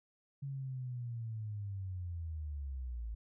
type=linear sweep; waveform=sine; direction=down; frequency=140 to 53.6 Hz; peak=-38 dBFS; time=0.42-3.15 s; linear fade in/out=10 ms; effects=none